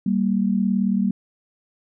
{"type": "tone pair together", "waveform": "sine", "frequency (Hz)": [194.88, 233.1], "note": ["G3", "A#3"], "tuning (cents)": [-10, 0], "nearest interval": "minor third", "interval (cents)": 310, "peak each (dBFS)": [-19, -22], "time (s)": [0.06, 1.11], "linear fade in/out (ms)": 5, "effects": []}